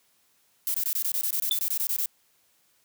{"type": "noise bursts", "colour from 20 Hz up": "violet", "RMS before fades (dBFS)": -27, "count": 15, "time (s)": [0.67, 2.058], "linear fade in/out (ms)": 0, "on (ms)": 72, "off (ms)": 22}
{"type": "tone with exponential decay", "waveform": "triangle", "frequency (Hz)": 3520, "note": "A7", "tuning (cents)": 0, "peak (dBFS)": -17, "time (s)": [1.51, 1.6], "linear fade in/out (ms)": 1, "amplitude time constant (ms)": 18}
{"effects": ["white hiss -66 dBFS RMS until 2.84 s", "high-pass 60 Hz 12 dB/octave"]}